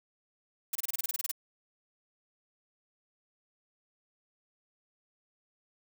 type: noise bursts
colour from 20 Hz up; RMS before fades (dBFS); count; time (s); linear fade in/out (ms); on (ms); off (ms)
blue; -32; 12; 0.73-1.315; 5; 24; 27
effects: none